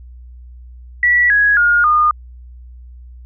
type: tone with pitch steps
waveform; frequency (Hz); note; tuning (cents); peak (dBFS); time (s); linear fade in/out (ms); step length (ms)
sine; 1947 / 1665.8 / 1425.3 / 1219.5; B6 / G#6 / F6 / D#6; -25 / +5 / +35 / -35; -9; 1.03-2.11; 2; 270
effects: added 61 Hz sine -34 dBFS peak until 3.25 s